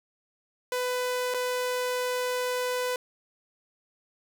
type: tone with dropouts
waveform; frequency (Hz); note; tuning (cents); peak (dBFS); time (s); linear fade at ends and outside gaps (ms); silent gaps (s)
sawtooth; 499.2; B4; +19; -23; 0.72-2.96; 2; 1.34-1.344
effects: none